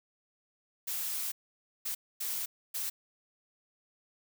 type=noise bursts at uneven times; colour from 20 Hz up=blue; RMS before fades=-35 dBFS; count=4; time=0.87-1.32 / 1.85-1.95 / 2.2-2.46 / 2.74-2.9 s; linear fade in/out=10 ms; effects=none